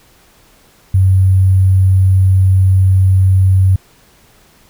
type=tone with sample-and-hold; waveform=sine; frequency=94.6 Hz; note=F#2; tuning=39 cents sharp; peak=-6 dBFS; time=0.94-3.76 s; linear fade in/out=5 ms; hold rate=11025 Hz; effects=pink hiss -48 dBFS RMS until 4.69 s